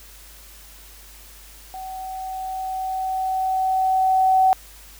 sine tone with level ramp, 756 Hz, F#5, 37 cents sharp, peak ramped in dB -31 to -12 dBFS, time 1.74-4.53 s, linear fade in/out 0 ms, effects added 50 Hz sine -46 dBFS peak until 4.99 s + white hiss -46 dBFS RMS until 4.99 s

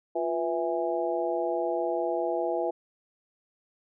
harmonic tone with a mistuned harmonic, 164.81 Hz, E3, in tune, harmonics 2 / 3 / 4 / 5, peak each -31 / -31 / -30 / -34 dBFS, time 0.15-2.71 s, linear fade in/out 10 ms, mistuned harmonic 2, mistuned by +99 cents, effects none

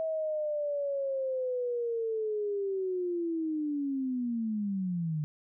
sine linear sweep, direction down, 647 to 147.9 Hz, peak -29 dBFS, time 0-5.24 s, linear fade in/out 0 ms, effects none

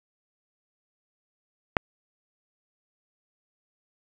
click, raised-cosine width 0.5 ms, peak -4 dBFS, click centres 1.768 s, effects none

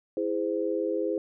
sine chord, E augmented, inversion none, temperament just, 329.6 / 412 / 515 Hz, E4 / G#4 / B#4, 0 / -14 / -28 cents, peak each -30 dBFS, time 0.17-1.18 s, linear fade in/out 2 ms, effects none

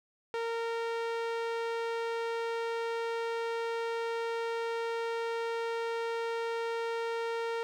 sawtooth tone with low-pass filter, 460.8 Hz, A#4, 20 cents flat, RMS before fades -34 dBFS, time 0.34-7.63 s, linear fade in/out 0 ms, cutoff 3800 Hz, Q 0.56, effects 11-bit

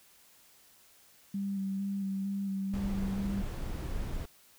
sine tone with vibrato, 196 Hz, G3, in tune, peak -31 dBFS, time 1.34-3.42 s, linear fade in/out 5 ms, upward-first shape square, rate 2.2 Hz, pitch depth 17 cents each way
brown noise, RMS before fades -36 dBFS, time 2.73-4.26 s, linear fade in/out 10 ms
effects white hiss -61 dBFS RMS until 4.58 s

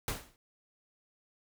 pink noise with exponential decay, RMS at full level -31 dBFS, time 0.08-0.36 s, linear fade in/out 1 ms, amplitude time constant 59 ms, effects none

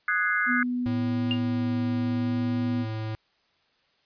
sine chord, Ab dominant seventh, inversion second, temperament equal, 1244.5 / 1480 / 1661.2 / 2093 Hz, Eb6 / Gb6 / Ab6 / C7, 0 / 0 / 0 / 0 cents, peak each -30 / -26 / -27 / -30 dBFS, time 0.08-0.63 s, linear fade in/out 2 ms
sine tone, 246.9 Hz, B3, in tune, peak -25 dBFS, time 0.46-2.86 s, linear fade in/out 50 ms
square tone with vibrato, 110 Hz, A2, in tune, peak -30 dBFS, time 0.86-3.15 s, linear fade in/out 0 ms, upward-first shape sine, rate 0.75 Hz, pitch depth 8 cents each way
sine tone with exponential decay, 2807 Hz, F7, 8 cents sharp, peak -22 dBFS, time 1.31-1.42 s, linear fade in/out 1 ms, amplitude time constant 23 ms
effects white hiss -67 dBFS RMS until 4.05 s + resampled to 11025 Hz

